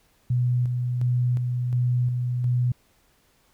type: tone with tremolo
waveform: sine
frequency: 123.47 Hz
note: B2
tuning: in tune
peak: -19 dBFS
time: 0.3-2.72 s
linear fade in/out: 5 ms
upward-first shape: square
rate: 1.4 Hz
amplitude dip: 35%
effects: pink hiss -63 dBFS RMS until 3.53 s